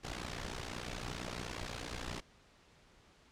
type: noise with amplitude modulation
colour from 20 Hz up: pink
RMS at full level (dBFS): -38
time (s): 0.03-2.21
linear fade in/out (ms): 20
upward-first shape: sine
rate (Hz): 60.1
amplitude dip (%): 85
effects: pink hiss -64 dBFS RMS until 3.31 s + low-pass 6000 Hz 12 dB/octave